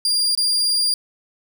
35% pulse tone with dropouts, 4794 Hz, D8, 35 cents sharp, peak -15 dBFS, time 0.05-0.94 s, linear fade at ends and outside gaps 2 ms, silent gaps 0.351-0.375 s, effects none

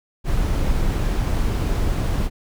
brown noise, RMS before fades -20 dBFS, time 0.24-2.3 s, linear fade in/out 50 ms, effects none

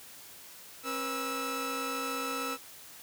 sawtooth tone cluster, 269.7 / 483.7 / 1312 Hz, C#4 / B4 / E6, -47 / -36 / -9 cents, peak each -35 / -35 / -31 dBFS, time 0.83-2.58 s, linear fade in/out 50 ms, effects white hiss -50 dBFS RMS until 3.02 s + high-pass 60 Hz 12 dB/octave

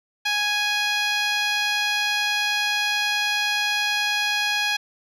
10% pulse tone with band-pass filter, 830.6 Hz, G#5, in tune, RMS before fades -23 dBFS, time 0.25-4.77 s, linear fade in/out 10 ms, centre 2400 Hz, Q 0.6, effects none

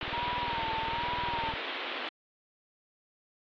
white band-pass noise, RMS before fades -37 dBFS, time 0.01-2.09 s, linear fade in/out 2 ms, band 260 to 3600 Hz, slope 48 dB/octave
click train, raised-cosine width 5 ms, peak -30 dBFS, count 31, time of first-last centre 0.03-1.538 s, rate 19.9 Hz
sine tone with vibrato, 932.3 Hz, A#5, in tune, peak -32 dBFS, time 0.12-1.53 s, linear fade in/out 20 ms, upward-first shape sine, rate 1.2 Hz, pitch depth 76 cents each way
effects AAC 48 kbps

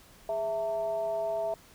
sine tone with frequency modulation, 659.3 Hz, E5, in tune, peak -28 dBFS, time 0.29-1.54 s, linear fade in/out 2 ms, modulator 245 Hz, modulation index 0.54, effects pink hiss -56 dBFS RMS until 1.74 s

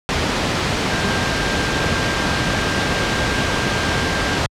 sine tone in noise, 1592 Hz, G6, 26 cents sharp, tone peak -26 dBFS, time 0.9-4.38 s, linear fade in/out 0 ms, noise pink, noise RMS -18 dBFS, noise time 0.09-4.46 s, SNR -11 dB, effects high-pass 60 Hz 12 dB/octave + low-pass 5000 Hz 12 dB/octave

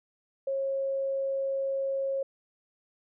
sine tone, 543 Hz, C#5, 36 cents flat, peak -27 dBFS, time 0.47-2.23 s, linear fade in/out 5 ms, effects none

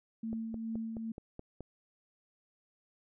sine tone with tremolo, 224.8 Hz, A3, 37 cents sharp, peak -34 dBFS, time 0.23-1.12 s, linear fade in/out 5 ms, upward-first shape sine, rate 2.4 Hz, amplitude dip 35%
click train, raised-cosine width 2 ms, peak -30 dBFS, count 7, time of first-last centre 0.33-1.607 s, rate 4.7 Hz
effects none

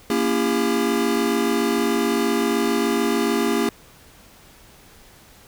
square chord, A# diminished seventh, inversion none, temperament just, 233.1 / 279.7 / 335.6 / 402.8 Hz, A#3 / C#4 / E4 / G4, 0 / +16 / +31 / +47 cents, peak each -24 / -26 / -26 / -24 dBFS, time 0.1-3.69 s, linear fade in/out 2 ms, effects pink hiss -49 dBFS RMS until 5.47 s

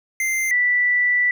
square / sine tone pair in turn, 2086 / 1968.9 Hz, C7 / B6, -6 / -6 cents, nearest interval minor second, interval 100 cents, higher first, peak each -20 / -15 dBFS, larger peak second, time 0.2-0.51 / 0.51-1.31 s, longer second, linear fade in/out 2 ms, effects none

